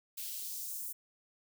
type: noise with high-pass filter sweep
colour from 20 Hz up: blue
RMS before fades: -41 dBFS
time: 0.17-0.93 s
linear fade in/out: 10 ms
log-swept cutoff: 2600 to 9300 Hz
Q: 1.2
effects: none